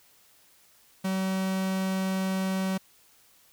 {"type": "tone", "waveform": "45% pulse", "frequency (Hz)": 189.8, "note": "F#3", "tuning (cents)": 44, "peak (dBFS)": -26, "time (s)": [1.04, 2.78], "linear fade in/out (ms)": 10, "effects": ["white hiss -60 dBFS RMS until 3.52 s"]}